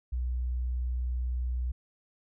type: tone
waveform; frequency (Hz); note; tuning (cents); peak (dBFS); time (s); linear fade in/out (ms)
sine; 61.74; B1; 0; -28; 0.12-1.72; 10
effects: none